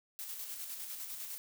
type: noise with tremolo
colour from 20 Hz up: blue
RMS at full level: -42 dBFS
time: 0.19-1.38 s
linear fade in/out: 0 ms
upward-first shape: square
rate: 9.9 Hz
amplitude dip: 35%
effects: none